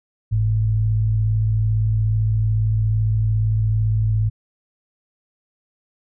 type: tone pair together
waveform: sine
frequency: 50.68 / 108.3 Hz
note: G#1 / A2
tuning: -42 / -27 cents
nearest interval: octave + minor second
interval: 1315 cents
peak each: -24 / -16 dBFS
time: 0.31-4.3 s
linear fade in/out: 20 ms
effects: none